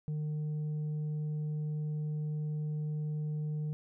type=tone with tanh clipping; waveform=sine; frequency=151.8 Hz; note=D#3; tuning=42 cents flat; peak=-33 dBFS; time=0.08-3.73 s; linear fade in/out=0 ms; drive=3 dB; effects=none